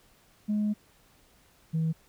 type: tone pair in turn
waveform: sine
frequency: 210 / 160.96 Hz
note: G#3 / E3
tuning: +19 / -41 cents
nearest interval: perfect fourth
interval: 460 cents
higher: first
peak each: -23 dBFS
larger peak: neither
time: 0.48-0.74 / 1.73-1.93 s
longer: first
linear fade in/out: 20 ms
effects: tanh soft clip ceiling -22 dBFS + pink hiss -62 dBFS RMS until 2.08 s